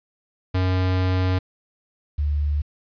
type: tone pair in turn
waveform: square / sine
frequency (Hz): 92.5 / 73.42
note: F#2 / D2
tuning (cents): 0 / 0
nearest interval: major third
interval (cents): 400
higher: first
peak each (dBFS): -19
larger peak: neither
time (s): 0.54-1.39 / 2.18-2.62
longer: first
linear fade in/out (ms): 10
effects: resampled to 11025 Hz + 9-bit